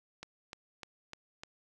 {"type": "click train", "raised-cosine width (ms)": 0.2, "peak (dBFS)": -26, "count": 5, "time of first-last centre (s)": [0.23, 1.435], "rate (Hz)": 3.32, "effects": []}